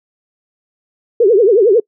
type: tone with vibrato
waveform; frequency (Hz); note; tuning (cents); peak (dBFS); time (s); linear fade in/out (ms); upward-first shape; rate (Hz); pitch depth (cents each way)
sine; 427.4; G#4; +50; -6; 1.2-1.8; 5; triangle; 11; 280
effects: noise-tail reverb RT60 0.1 s tail -26 dB re dry